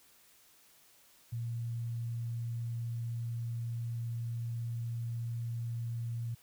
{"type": "tone", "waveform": "sine", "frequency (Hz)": 117, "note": "A#2", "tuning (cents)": 7, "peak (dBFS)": -34, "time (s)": [1.32, 6.35], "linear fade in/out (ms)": 10, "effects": ["white hiss -63 dBFS RMS until 6.42 s"]}